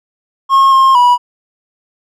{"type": "tone with pitch steps", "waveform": "triangle", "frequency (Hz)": [1081, 1067, 976], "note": ["C#6", "C6", "B5"], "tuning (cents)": [-44, 34, -21], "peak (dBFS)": -3, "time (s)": [0.49, 1.18], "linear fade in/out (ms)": 50, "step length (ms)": 230, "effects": []}